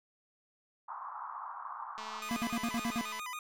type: band-pass noise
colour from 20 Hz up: pink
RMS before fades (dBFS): -43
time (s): 0.88-2.21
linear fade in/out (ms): 10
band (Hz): 920 to 1200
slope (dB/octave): 48
type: click train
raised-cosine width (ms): 0.2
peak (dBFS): -29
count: 265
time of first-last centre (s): 1.98-3.197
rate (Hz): 217
type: tone with vibrato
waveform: 25% pulse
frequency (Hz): 1108.7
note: C#6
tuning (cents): 0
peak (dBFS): -35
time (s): 2.22-3.39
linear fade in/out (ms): 2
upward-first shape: square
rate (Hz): 7.2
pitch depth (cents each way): 180
type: tone bursts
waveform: square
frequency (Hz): 233.1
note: A#3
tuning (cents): 0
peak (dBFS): -32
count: 7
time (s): 2.31-3.011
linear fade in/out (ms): 0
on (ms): 53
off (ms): 55
effects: none